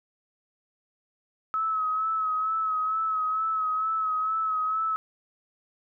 sine tone with vibrato, 1287 Hz, E6, 42 cents flat, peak -24 dBFS, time 1.54-4.96 s, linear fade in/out 0 ms, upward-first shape sine, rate 2.2 Hz, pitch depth 34 cents each way, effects none

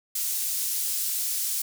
pink high-pass noise, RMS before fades -28 dBFS, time 0.15-1.62 s, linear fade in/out 5 ms, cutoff 7500 Hz, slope 12 dB/octave, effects none

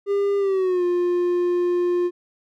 triangle tone with pitch glide, 401.2 to 353.3 Hz, G4 to F4, +40 to +20 cents, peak -16 dBFS, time 0.06-2.11 s, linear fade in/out 50 ms, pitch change -220 cents, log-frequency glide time 0.38-0.84 s, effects none

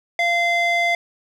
square tone with band-pass filter, 690 Hz, F5, 21 cents flat, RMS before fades -19 dBFS, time 0.19-0.95 s, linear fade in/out 2 ms, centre 1800 Hz, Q 1.8, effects none

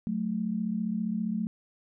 sine tone pair together, 185 / 220 Hz, F#3 / A3, 0 / 0 cents, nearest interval minor third, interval 300 cents, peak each -32 / -29 dBFS, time 0.07-1.47 s, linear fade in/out 0 ms, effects none

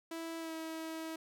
sawtooth tone with pitch glide, 328.7 to 322.1 Hz, E4 to E4, -5 to -40 cents, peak -36 dBFS, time 0.11-1.16 s, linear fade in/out 5 ms, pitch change -35 cents, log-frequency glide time 0.39-0.53 s, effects none

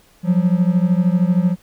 triangle beating tone pair, 174.61 / 187.61 Hz, F3 / F#3, 0 / +24 cents, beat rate 13 Hz, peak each -13 / -15 dBFS, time 0.23-1.56 s, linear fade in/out 50 ms, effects pink hiss -53 dBFS RMS until 1.62 s

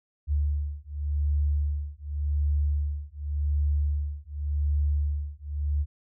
sine beating tone pair, 72.7 / 73.58 Hz, D2 / D2, -17 / +4 cents, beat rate 0.88 Hz, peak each -27 dBFS, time 0.27-5.86 s, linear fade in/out 50 ms, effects none

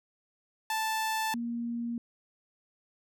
sawtooth / sine tone pair in turn, 880 / 235.4 Hz, A5 / A#3, 0 / +17 cents, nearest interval octave + major seventh, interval 2283 cents, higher first, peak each -25 / -31 dBFS, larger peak first, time 0.7-1.34 / 1.34-1.98 s, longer neither, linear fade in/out 2 ms, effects none

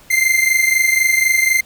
45% pulse tone pair together, 2076 / 2100 Hz, C7 / C7, -14 / +6 cents, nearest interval unison, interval 20 cents, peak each -15 dBFS, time 0.1-1.61 s, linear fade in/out 10 ms, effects pink hiss -46 dBFS RMS until 1.65 s

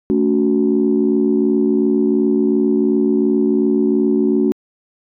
sine chord, F# minor, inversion first, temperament equal with one note detuned, 220 / 282.8 / 370 Hz, A3 / C#4 / F#4, 0 / +35 / 0 cents, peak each -16 dBFS, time 0.1-4.52 s, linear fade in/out 0 ms, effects tanh soft clip ceiling -4 dBFS

